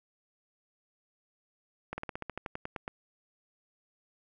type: slowing click train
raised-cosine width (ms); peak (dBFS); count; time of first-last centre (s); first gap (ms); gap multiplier
0.5; -21; 13; 1.93-2.879; 50; 1.08
effects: none